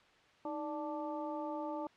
harmonic tone with a mistuned harmonic, 293.7 Hz, D4, in tune, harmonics 1 / 2 / 3 / 4, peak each -41 / -42 / -42 / -49 dBFS, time 0.45-1.87 s, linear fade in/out 2 ms, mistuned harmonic 1, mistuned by +100 cents, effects white hiss -64 dBFS RMS until 1.96 s + low-pass 3000 Hz 12 dB/octave

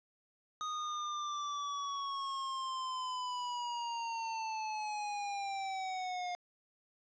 square linear sweep, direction down, 1246 to 710 Hz, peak -37 dBFS, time 0.61-6.35 s, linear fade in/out 0 ms, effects resampled to 16000 Hz + 11-bit

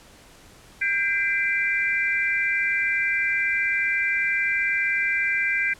sine tone cluster, 1592 / 2043 / 2358 Hz, G6 / C7 / D7, +26 / -42 / +6 cents, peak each -25 dBFS, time 0.81-5.74 s, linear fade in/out 10 ms, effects pink hiss -50 dBFS RMS until 5.79 s + low-pass 11000 Hz 12 dB/octave

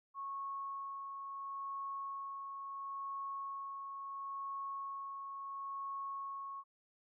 sine tone with tremolo, 1100 Hz, C#6, 14 cents flat, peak -39 dBFS, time 0.14-6.64 s, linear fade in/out 50 ms, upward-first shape sine, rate 0.73 Hz, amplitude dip 35%, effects none

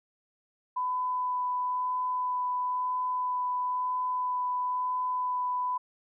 sine tone with vibrato, 1000 Hz, B5, 21 cents sharp, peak -27 dBFS, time 0.76-5.78 s, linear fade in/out 10 ms, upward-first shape sine, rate 1 Hz, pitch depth 8 cents each way, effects none

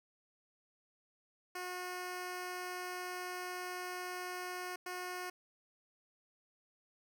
10% pulse tone bursts at uneven times, 362 Hz, F#4, 38 cents flat, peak -32 dBFS, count 2, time 1.55-4.76 / 4.86-5.3 s, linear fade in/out 5 ms, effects none

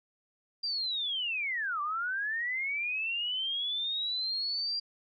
sine linear two-way sweep, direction down then up, 4786 to 1149 to 4786 Hz, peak -30 dBFS, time 0.63-4.8 s, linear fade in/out 10 ms, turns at 1.81 s, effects none

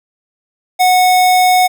square tone, 734 Hz, F#5, 14 cents flat, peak -8 dBFS, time 0.79-1.68 s, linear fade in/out 20 ms, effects none

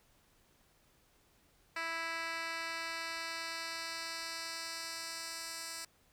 10% pulse tone with band-pass filter sweep, 329.6 Hz, E4, in tune, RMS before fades -41 dBFS, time 1.76-5.85 s, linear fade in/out 5 ms, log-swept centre 2400 to 7200 Hz, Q 1.1, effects pink hiss -69 dBFS RMS until 6.12 s

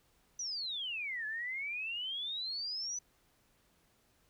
sine exponential two-way sweep, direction down then up, 6050 to 1700 to 6050 Hz, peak -36 dBFS, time 0.39-2.99 s, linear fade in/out 5 ms, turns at 1.26 s, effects pink hiss -71 dBFS RMS until 4.29 s

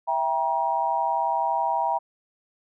sine chord, E diminished, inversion none, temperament just, 659.3 / 791.1 / 949.3 Hz, E5 / G5 / Bb5, 0 / +16 / +31 cents, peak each -29 / -26 / -24 dBFS, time 0.07-1.99 s, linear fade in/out 20 ms, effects none

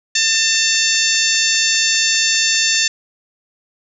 harmonic tone, 895 Hz, A5, 29 cents sharp, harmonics 2 / 3 / 4 / 5 / 6 / 7 / 8, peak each -21 / -21 / -21 / -21 / -21 / -21 / -21 dBFS, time 0.15-2.88 s, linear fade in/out 5 ms, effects none

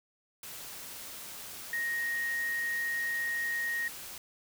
sine tone in noise, 1871 Hz, A#6, 6 cents sharp, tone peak -30 dBFS, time 1.73-3.88 s, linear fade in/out 2 ms, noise white, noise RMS -44 dBFS, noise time 0.43-4.18 s, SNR +11 dB, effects none

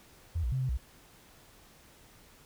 sine tone with pitch steps, 83.4 / 59.9 / 131 / 129.6 / 62.2 Hz, E2 / A#1 / C3 / C3 / B1, +21 / +48 / +2 / -16 / +13 cents, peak -28 dBFS, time 0.35-0.775 s, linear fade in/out 10 ms, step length 85 ms, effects pink hiss -58 dBFS RMS until 2.45 s

